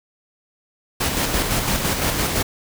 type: noise with tremolo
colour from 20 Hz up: pink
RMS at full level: -20 dBFS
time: 1-2.43 s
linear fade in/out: 10 ms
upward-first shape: square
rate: 5.9 Hz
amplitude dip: 35%
effects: none